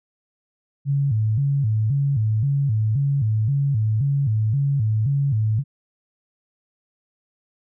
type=tone with vibrato; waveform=sine; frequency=123.47 Hz; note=B2; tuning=in tune; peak=-17 dBFS; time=0.85-5.64 s; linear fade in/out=50 ms; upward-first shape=square; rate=1.9 Hz; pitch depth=220 cents each way; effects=none